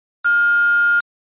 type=tone with quantisation; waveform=sine; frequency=1414 Hz; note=F6; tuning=21 cents sharp; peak=-12 dBFS; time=0.24-1.01 s; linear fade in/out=20 ms; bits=4; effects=resampled to 8000 Hz